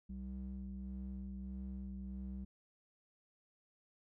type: ring-modulated tone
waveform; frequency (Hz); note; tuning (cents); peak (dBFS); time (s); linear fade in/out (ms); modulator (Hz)
triangle; 64.9; C2; -13; -37; 0.09-2.45; 10; 129
effects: none